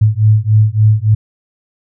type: beating tone pair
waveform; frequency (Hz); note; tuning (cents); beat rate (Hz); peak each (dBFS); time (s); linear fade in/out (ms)
sine; 106 / 109.5; G#2 / A2; +36 / -8; 3.5; -10; 0.01-1.15; 10
effects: none